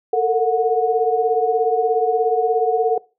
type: tone cluster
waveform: sine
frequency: 441.8 / 458.6 / 732 Hz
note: A4 / A#4 / F#5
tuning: +7 / -28 / -19 cents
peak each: -19 dBFS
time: 0.13-2.98 s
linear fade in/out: 5 ms
effects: noise-tail reverb RT60 0.3 s tail -22 dB re dry